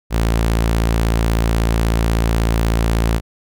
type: tone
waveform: sawtooth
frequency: 56.3 Hz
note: A1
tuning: 40 cents sharp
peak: -10 dBFS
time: 0.1-3.21 s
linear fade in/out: 50 ms
effects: none